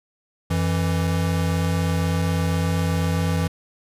square tone pair together, 89.8 / 165.65 Hz, F2 / E3, +49 / +9 cents, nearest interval major seventh, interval 1060 cents, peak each -23 dBFS, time 0.5-3.48 s, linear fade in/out 10 ms, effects resampled to 32000 Hz

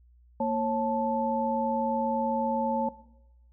sine tone cluster, 231 / 546 / 876 Hz, A#3 / C#5 / A5, -16 / -26 / -8 cents, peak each -29 dBFS, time 0.4-2.89 s, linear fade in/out 5 ms, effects noise-tail reverb RT60 0.9 s tail -18 dB re dry + added 60 Hz sine -55 dBFS peak until 3.52 s

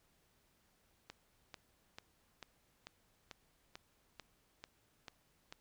click train, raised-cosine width 0.2 ms, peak -30 dBFS, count 11, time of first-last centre 1.1-5.525 s, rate 2.26 Hz, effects pink hiss -74 dBFS RMS until 5.6 s

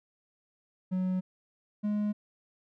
triangle tone pair in turn, 185 / 208.7 Hz, F#3 / G#3, 0 / +9 cents, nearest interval major second, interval 209 cents, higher second, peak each -25 dBFS, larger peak neither, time 0.91-1.21 / 1.83-2.13 s, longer neither, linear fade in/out 20 ms, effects none

